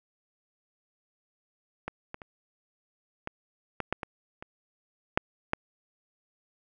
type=clicks; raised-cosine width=0.5 ms; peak=-18 / -22 / -28 / -19 / -15 / -12 / -19 / -25 / -6 / -10 dBFS; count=10; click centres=1.88 / 2.144 / 2.218 / 3.274 / 3.803 / 3.926 / 4.032 / 4.425 / 5.175 / 5.534 s; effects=none